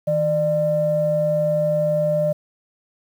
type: tone pair together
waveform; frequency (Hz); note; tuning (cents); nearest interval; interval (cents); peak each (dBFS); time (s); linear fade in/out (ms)
sine; 158.65 / 599; D#3 / D5; +34 / +34; octave + major seventh; 2300; -23 / -17; 0.07-2.33; 10
effects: tanh soft clip ceiling -9 dBFS + 8-bit